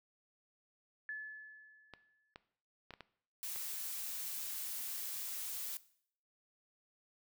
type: tone with exponential decay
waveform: sine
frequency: 1725 Hz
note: A6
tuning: 35 cents flat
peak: -38 dBFS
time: 1.09-2.34 s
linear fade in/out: 1 ms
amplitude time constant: 270 ms
type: clicks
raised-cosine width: 0.3 ms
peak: -32 dBFS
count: 6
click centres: 1.937 / 2.359 / 2.907 / 2.938 / 3.007 / 3.56 s
type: noise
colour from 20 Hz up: blue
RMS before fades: -42 dBFS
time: 3.43-5.77 s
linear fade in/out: 0 ms
effects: noise-tail reverb RT60 0.6 s tail -18 dB re dry

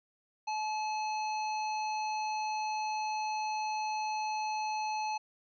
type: harmonic tone with a mistuned harmonic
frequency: 860 Hz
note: A5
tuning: 40 cents flat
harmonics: 1 / 3 / 5 / 7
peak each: -32 / -42 / -46 / -49 dBFS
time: 0.47-5.18 s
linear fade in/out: 10 ms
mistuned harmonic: 5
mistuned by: -30 cents
effects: none

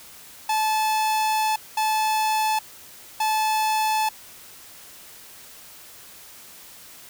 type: tone bursts at uneven times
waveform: 45% pulse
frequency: 868 Hz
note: A5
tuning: 24 cents flat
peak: -20 dBFS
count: 3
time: 0.49-1.56 / 1.77-2.59 / 3.2-4.09 s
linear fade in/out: 5 ms
effects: white hiss -45 dBFS RMS until 7.09 s

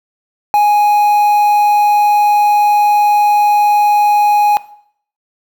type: tone with quantisation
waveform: triangle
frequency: 830.6 Hz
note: G#5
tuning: in tune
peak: -5 dBFS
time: 0.54-4.57 s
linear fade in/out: 0 ms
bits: 5
effects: noise-tail reverb RT60 0.6 s tail -17 dB re dry

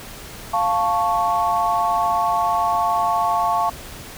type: chord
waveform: sine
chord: F augmented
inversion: none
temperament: equal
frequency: 698.5 / 880 / 1108.7 Hz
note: F5 / A5 / C#6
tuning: 0 / 0 / 0 cents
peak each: -21 dBFS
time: 0.53-3.7 s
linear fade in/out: 10 ms
effects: pink hiss -37 dBFS RMS until 4.17 s

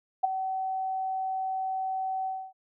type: tone with ADSR envelope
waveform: sine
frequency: 760 Hz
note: F#5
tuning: 46 cents sharp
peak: -17 dBFS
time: 0.23-2.53 s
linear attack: 14 ms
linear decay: 12 ms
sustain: -11 dB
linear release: 270 ms
effects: none

